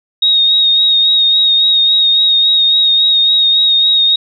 sine tone with vibrato, 3746 Hz, A#7, 8 cents sharp, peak -7 dBFS, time 0.22-4.16 s, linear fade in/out 5 ms, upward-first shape sine, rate 3.6 Hz, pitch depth 27 cents each way, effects none

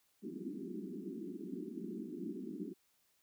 pink band-pass noise, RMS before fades -44 dBFS, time 0.22-2.74 s, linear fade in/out 20 ms, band 180 to 390 Hz, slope 96 dB/octave, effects white hiss -75 dBFS RMS until 3.22 s

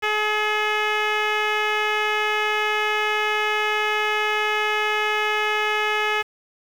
10% pulse tone with low-pass filter, 424.6 Hz, G#4, 38 cents sharp, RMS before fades -22 dBFS, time 0.02-6.23 s, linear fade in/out 20 ms, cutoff 3000 Hz, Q 1.6, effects 7-bit

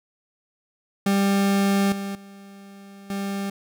40% pulse tone with level steps, 197.9 Hz, G3, 17 cents sharp, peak -17 / -27 / -41 / -25 dBFS, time 1.06-3.5 s, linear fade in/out 5 ms, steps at 1.92 / 2.15 / 3.1 s, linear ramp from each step 2 ms, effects none

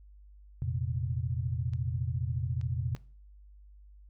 sine chord, F suspended fourth, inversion none, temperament equal with one note detuned, 85.76 / 116.54 / 130.81 Hz, F2 / Bb2 / C3, -31 / 0 / 0 cents, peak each -34 dBFS, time 0.62-2.95 s, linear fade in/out 0 ms
clicks, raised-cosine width 0.2 ms, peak -36 dBFS, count 3, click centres 1.735 / 2.613 / 2.964 s
effects noise-tail reverb RT60 0.4 s tail -19 dB re dry + added 50 Hz sine -51 dBFS peak until 4.09 s

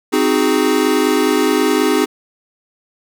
square chord, Ab dominant seventh, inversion first, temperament equal, 261.6 / 311.1 / 370 / 415.3 Hz, C4 / Eb4 / Gb4 / Ab4, 0 / 0 / 0 / 0 cents, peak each -19 / -18 / -20 / -18 dBFS, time 0.12-2.06 s, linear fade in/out 20 ms, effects none

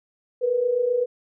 sine tone pair together, 466.2 / 493.9 Hz, A#4 / B4, 0 / 0 cents, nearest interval minor second, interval 100 cents, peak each -26 / -20 dBFS, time 0.41-1.06 s, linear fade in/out 20 ms, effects none

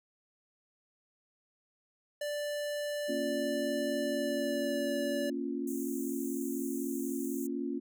square tone with pitch glide, 587.3 to 577.5 Hz, D5 to D5, 0 to -29 cents, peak -34 dBFS, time 2.21-5.3 s, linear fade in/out 5 ms, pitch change -29 cents, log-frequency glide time 4.01-4.92 s
sine chord, Bb minor, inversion none, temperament equal, 233.1 / 277.2 / 349.2 Hz, Bb3 / Db4 / F4, 0 / 0 / 0 cents, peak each -38 / -35 / -38 dBFS, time 3.08-7.8 s, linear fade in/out 20 ms
pink high-pass noise, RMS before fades -46 dBFS, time 5.67-7.47 s, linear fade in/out 5 ms, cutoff 6300 Hz, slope 96 dB/octave
effects none

